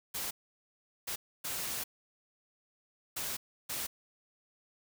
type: noise bursts at uneven times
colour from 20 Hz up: white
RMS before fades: -37 dBFS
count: 5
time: 0.14-0.31 / 1.07-1.16 / 1.44-1.84 / 3.16-3.37 / 3.69-3.87 s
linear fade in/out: 10 ms
effects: none